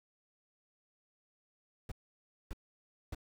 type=noise bursts; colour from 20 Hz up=brown; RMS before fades=-40 dBFS; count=3; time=1.89-3.148 s; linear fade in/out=2 ms; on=26 ms; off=590 ms; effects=none